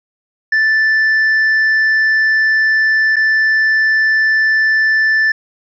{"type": "tone with dropouts", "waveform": "triangle", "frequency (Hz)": 1760, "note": "A6", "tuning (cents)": 0, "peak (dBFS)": -8, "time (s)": [0.52, 5.32], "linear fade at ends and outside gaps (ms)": 5, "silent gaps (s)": [3.159, 3.165], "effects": ["resampled to 16000 Hz"]}